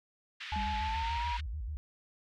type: band-pass noise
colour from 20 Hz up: white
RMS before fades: -43 dBFS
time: 0.4-1.41 s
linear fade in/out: 10 ms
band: 1500 to 3400 Hz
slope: 24 dB/octave
type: tone with pitch glide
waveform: sine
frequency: 857 to 956.4 Hz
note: A5 to A#5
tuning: -46 to +44 cents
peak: -33 dBFS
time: 0.52-1.37 s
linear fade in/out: 5 ms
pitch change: +190 cents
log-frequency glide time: 0.78-1.25 s
type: tone with vibrato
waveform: sine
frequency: 64 Hz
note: C2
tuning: 38 cents flat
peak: -35 dBFS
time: 0.52-1.77 s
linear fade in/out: 0 ms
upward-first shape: square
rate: 6.9 Hz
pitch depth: 290 cents each way
type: tone with exponential decay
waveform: sine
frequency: 200 Hz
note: G3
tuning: 35 cents sharp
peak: -37 dBFS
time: 0.56-1.39 s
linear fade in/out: 0 ms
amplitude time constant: 180 ms
effects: none